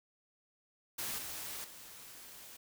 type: noise with level steps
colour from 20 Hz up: white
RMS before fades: -39 / -43 / -52 dBFS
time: 0.98-2.57 s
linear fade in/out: 10 ms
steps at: 1.18 / 1.64 s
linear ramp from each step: 5 ms
effects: none